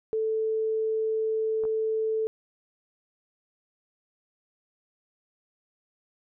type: tone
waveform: sine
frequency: 440 Hz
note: A4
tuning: in tune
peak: -24 dBFS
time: 0.13-2.27 s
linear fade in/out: 0 ms
type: clicks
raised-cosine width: 1 ms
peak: -29 dBFS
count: 2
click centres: 1.637 / 1.652 s
effects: none